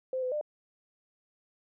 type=tone with pitch steps; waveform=sine; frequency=518 / 507 / 600 Hz; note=C5 / B4 / D5; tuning=-17 / +45 / +37 cents; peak=-29 dBFS; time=0.13-0.412 s; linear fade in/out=2 ms; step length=94 ms; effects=none